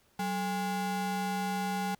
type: ring-modulated tone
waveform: square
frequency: 311.9 Hz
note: D#4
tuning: 4 cents sharp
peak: -28 dBFS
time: 0.19-1.95 s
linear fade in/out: 5 ms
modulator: 500 Hz
effects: pink hiss -67 dBFS RMS until 1.99 s